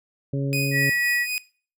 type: harmonic tone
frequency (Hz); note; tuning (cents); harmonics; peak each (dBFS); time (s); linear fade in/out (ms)
138.59; C#3; 0; 1 / 2 / 3 / 4; -23 / -29 / -33 / -35; 0.33-0.9; 5
type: tone with tremolo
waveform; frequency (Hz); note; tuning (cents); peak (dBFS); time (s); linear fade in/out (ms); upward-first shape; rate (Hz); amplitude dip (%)
sawtooth; 2489; D#7; 0; -20; 0.53-1.38; 0; sine; 3.9; 45
type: tone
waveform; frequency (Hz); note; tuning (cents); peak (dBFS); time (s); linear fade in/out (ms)
sine; 1932; B6; -39; -21; 0.71-1.27; 50
effects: noise-tail reverb RT60 0.4 s tail -20 dB re dry